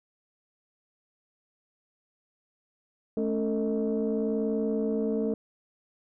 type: tone cluster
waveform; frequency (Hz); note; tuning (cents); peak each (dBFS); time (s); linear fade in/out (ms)
sine; 216.6 / 277.5 / 448.4 / 629; A3 / C#4 / A4 / D#5; -27 / +2 / +33 / +19; -28 / -32 / -28 / -37; 3.17-5.34; 2
effects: tanh soft clip ceiling -18 dBFS